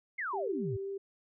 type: exponential sweep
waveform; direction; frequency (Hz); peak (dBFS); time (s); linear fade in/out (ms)
sine; down; 2217 to 94.5; -33; 0.18-0.77; 10
type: tone with vibrato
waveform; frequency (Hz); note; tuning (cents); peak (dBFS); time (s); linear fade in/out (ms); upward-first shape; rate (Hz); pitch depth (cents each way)
sine; 391.7; G4; -1; -35; 0.33-0.98; 10; triangle; 3.9; 15
effects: none